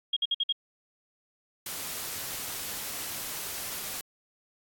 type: tone bursts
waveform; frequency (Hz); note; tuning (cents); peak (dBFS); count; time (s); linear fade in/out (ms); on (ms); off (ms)
sine; 3261; G#7; -32; -24; 5; 0.13-0.525; 5; 35; 55
type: noise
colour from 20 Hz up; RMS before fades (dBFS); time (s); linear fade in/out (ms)
white; -36; 1.66-4.01; 2
effects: AAC 64 kbps